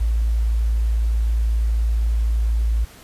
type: tone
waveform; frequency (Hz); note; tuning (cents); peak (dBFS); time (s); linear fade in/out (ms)
sine; 56; A1; +31; -16; 0-2.85; 10
effects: pink hiss -45 dBFS RMS until 3.03 s + resampled to 32000 Hz